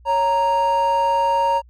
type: tone pair together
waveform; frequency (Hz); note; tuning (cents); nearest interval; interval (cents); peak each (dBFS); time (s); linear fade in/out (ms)
triangle; 554.4 / 930.5; C#5 / A#5; 0 / -3; major sixth; 897; -20 / -14; 0.05-1.62; 50
effects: tanh soft clip ceiling -6 dBFS + added 60 Hz sine -45 dBFS peak until 1.69 s